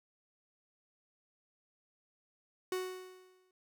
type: tone with exponential decay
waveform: 45% pulse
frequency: 370 Hz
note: F#4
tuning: in tune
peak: -32 dBFS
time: 2.72-3.51 s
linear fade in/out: 2 ms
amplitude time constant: 170 ms
effects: none